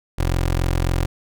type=tone; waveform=20% pulse; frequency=43.65 Hz; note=F1; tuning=in tune; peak=-13 dBFS; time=0.18-1.06 s; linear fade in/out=10 ms; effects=none